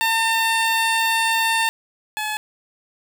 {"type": "tone pair in turn", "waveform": "15% pulse", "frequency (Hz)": [903, 854.8], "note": ["A5", "G#5"], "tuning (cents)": [45, 50], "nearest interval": "minor second", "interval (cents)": 95, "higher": "first", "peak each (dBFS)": [-11, -17], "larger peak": "first", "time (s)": [[0.01, 1.69], [2.17, 2.37]], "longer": "first", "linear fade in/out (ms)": 0, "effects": []}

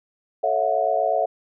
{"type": "chord", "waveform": "sine", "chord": "F# minor seventh", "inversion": "first", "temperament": "equal with one note detuned", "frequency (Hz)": [440, 554.4, 659.3, 727.3], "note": ["A4", "C#5", "E5", "F#5"], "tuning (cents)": [0, 0, 0, -30], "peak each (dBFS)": [-28, -25, -22, -23], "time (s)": [0.43, 1.26], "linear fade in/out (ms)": 10, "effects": []}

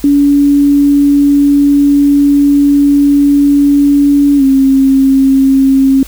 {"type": "tone with pitch glide", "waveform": "sine", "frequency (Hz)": [285.1, 269.1], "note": ["C#4", "C4"], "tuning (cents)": [49, 49], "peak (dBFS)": -4, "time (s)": [0.04, 6.03], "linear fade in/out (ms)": 2, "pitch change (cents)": -100, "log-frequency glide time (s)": [4.37, 4.43], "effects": ["added 50 Hz sine -29 dBFS peak until 6.07 s", "white hiss -34 dBFS RMS until 6.07 s"]}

